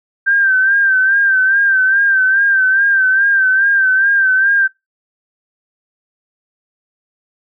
sine tone with vibrato, 1568 Hz, G6, in tune, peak -9 dBFS, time 0.26-4.68 s, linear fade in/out 20 ms, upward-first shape sine, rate 2.4 Hz, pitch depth 57 cents each way, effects noise-tail reverb RT60 0.2 s tail -23 dB re dry

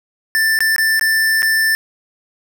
square tone with dropouts, 1773 Hz, A6, 13 cents sharp, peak -13 dBFS, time 0.35-1.75 s, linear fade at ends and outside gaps 0 ms, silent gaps 0.59-0.605 / 0.762-0.782 / 0.995-1.011 / 1.421-1.429 s, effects none

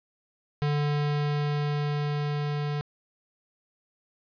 square tone with level ramp, 146.83 Hz, D3, in tune, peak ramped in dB -24 to -28 dBFS, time 0.62-2.81 s, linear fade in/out 0 ms, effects resampled to 11025 Hz + 10-bit

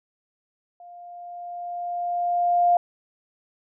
sine tone with level ramp, 702 Hz, F5, 9 cents sharp, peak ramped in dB -42 to -14 dBFS, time 0.8-2.77 s, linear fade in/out 2 ms, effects none

